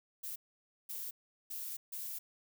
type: noise bursts at uneven times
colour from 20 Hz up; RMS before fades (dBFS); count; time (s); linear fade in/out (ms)
violet; -42; 4; 0.23-0.36 / 0.89-1.11 / 1.5-1.77 / 1.92-2.19; 10
effects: none